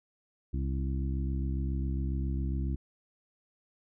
harmonic tone with a mistuned harmonic, 67.3 Hz, C2, 49 cents sharp, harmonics 1 / 2 / 3 / 4 / 5, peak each -30 / -36 / -40 / -42 / -44 dBFS, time 0.53-2.76 s, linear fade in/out 10 ms, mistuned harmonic 5, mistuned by -26 cents, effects none

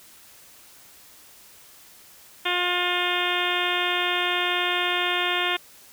harmonic tone, 355.8 Hz, F4, 32 cents sharp, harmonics 1 / 2 / 3 / 4 / 5 / 6 / 7 / 8 / 9 / 10, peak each -31 / -31 / -31 / -31 / -31 / -31 / -31 / -31 / -31 / -31 dBFS, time 2.45-5.57 s, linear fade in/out 10 ms, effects white hiss -50 dBFS RMS until 5.92 s

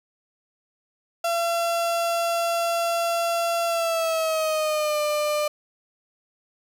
35% pulse tone with pitch glide, 679 to 598 Hz, F5 to D5, -49 to +31 cents, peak -20 dBFS, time 1.24-5.48 s, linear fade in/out 5 ms, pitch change -220 cents, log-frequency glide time 3.66-4.99 s, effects 9-bit

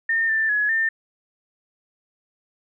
sine tone with pitch steps, 1818 / 1776 / 1688 / 1800 Hz, A#6 / A6 / G#6 / A6, -44 / +16 / +28 / +39 cents, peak -18 dBFS, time 0.09-0.89 s, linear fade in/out 5 ms, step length 200 ms, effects none

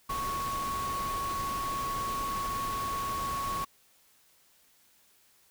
sine tone in noise, 1108.7 Hz, C#6, in tune, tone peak -31 dBFS, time 0.09-3.65 s, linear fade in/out 10 ms, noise pink, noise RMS -39 dBFS, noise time 0.09-3.65 s, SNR +5 dB, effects white hiss -64 dBFS RMS until 5.5 s

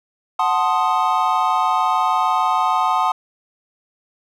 triangle chord, F# diminished seventh, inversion none, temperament equal, 740 / 880 / 1046.5 / 1244.5 Hz, F#5 / A5 / C6 / Eb6, 0 / 0 / 0 / 0 cents, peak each -19 dBFS, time 0.39-3.12 s, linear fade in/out 5 ms, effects none

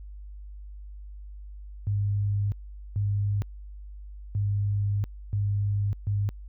sine tone bursts at uneven times, 101.6 Hz, G#2, 38 cents flat, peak -23 dBFS, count 5, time 1.87-2.52 / 2.96-3.42 / 4.35-5.04 / 5.33-5.93 / 6.07-6.29 s, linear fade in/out 0 ms, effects added 50 Hz sine -39 dBFS peak until 6.48 s

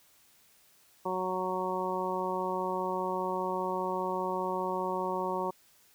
harmonic tone, 185 Hz, F#3, in tune, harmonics 1 / 2 / 3 / 4 / 5 / 6, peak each -40 / -35 / -37 / -40 / -34 / -38 dBFS, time 1.05-5.51 s, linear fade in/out 10 ms, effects white hiss -63 dBFS RMS until 5.94 s

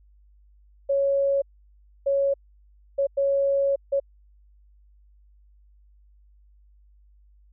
sine tone bursts at uneven times, 554.4 Hz, C#5, in tune, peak -19 dBFS, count 5, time 0.89-1.42 / 2.06-2.34 / 2.98-3.07 / 3.17-3.76 / 3.92-4 s, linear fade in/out 10 ms, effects added 50 Hz sine -53 dBFS peak until 7.52 s

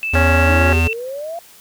sine tone with pitch glide, 2637 to 2683 Hz, E7 to E7, 0 to +30 cents, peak -19 dBFS, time 0.03-0.93 s, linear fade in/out 0 ms, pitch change +30 cents, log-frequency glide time 0.23-0.69 s
square tone, 82.41 Hz, E2, in tune, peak -14 dBFS, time 0.13-0.88 s, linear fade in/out 10 ms
harmonic tone, 277.2 Hz, C#4, in tune, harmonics 1 / 2 / 3 / 4 / 5 / 6 / 7, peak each -26 / -19 / -23 / -30 / -22 / -23 / -26 dBFS, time 0.15-0.73 s, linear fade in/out 2 ms
sine exponential sweep, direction up, 293.7 to 698.5 Hz, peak -24 dBFS, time 0.47-1.39 s, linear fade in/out 2 ms
effects white hiss -45 dBFS RMS until 1.6 s

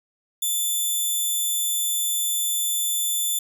5% pulse tone, 3520 Hz, A7, in tune, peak -14 dBFS, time 0.42-3.39 s, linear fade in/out 5 ms, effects none

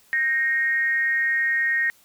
sine tone with frequency modulation, 1864.7 Hz, A#6, in tune, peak -19 dBFS, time 0.13-1.9 s, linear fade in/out 0 ms, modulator 277 Hz, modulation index 0.45, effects white hiss -57 dBFS RMS until 2.04 s

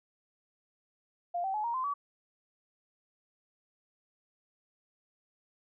sine tone with pitch steps, 698.5 / 770.6 / 850.1 / 937.8 / 1034.5 / 1141.3 Hz, F5 / G5 / G#5 / A#5 / C6 / D6, 0 / -30 / +40 / +10 / -20 / -50 cents, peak -30 dBFS, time 1.34-1.94 s, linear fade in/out 10 ms, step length 100 ms, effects none

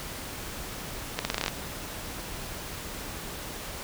accelerating click train, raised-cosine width 0.2 ms, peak -9 dBFS, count 9, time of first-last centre 1.19-1.481 s, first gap 60 ms, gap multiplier 0.85, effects pink hiss -38 dBFS RMS until 3.83 s

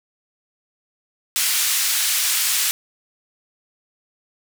white band-pass noise, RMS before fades -20 dBFS, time 1.36-2.71 s, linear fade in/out 0 ms, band 1800 to 13000 Hz, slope 12 dB/octave, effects none

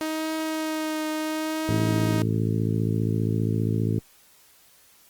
sawtooth tone with vibrato, 313.4 Hz, D#4, 13 cents sharp, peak -22 dBFS, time 0.01-2.22 s, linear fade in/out 0 ms, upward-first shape triangle, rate 0.7 Hz, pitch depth 20 cents each way
harmonic tone, 55 Hz, A1, in tune, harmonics 2 / 3 / 4 / 5 / 6 / 7 / 8, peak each -24 / -28 / -30 / -32 / -34 / -35 / -36 dBFS, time 1.69-3.99 s, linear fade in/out 0 ms
effects white hiss -56 dBFS RMS until 5.09 s + Opus 32 kbps

